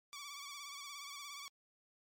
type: tone with vibrato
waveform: 10% pulse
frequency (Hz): 1142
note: D6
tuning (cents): -49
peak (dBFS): -38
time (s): 0.13-1.48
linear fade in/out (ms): 0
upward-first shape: sine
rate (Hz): 17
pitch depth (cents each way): 57
effects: MP3 64 kbps